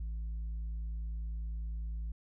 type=tone with tanh clipping; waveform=sine; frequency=55 Hz; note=A1; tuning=in tune; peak=-36 dBFS; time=0-2.12 s; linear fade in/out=5 ms; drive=3 dB; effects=none